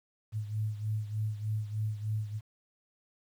sine beating tone pair, 106.7 / 110 Hz, G#2 / A2, +47 / 0 cents, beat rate 3.3 Hz, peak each -32 / -37 dBFS, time 0.32-2.41 s, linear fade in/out 50 ms, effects 10-bit

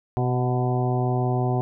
harmonic tone with a mistuned harmonic, 125.5 Hz, B2, 28 cents sharp, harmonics 1 / 2 / 3 / 4 / 5 / 6 / 7 / 8, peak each -22 / -30 / -28 / -38 / -34 / -29 / -37 / -39 dBFS, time 0.17-1.61 s, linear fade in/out 0 ms, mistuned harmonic 6, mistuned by -28 cents, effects none

